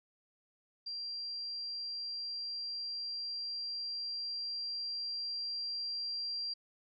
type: tone with level ramp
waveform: sine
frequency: 4741 Hz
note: D8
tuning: 16 cents sharp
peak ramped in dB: -38 to -35 dBFS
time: 0.86-6.54 s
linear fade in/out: 10 ms
effects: none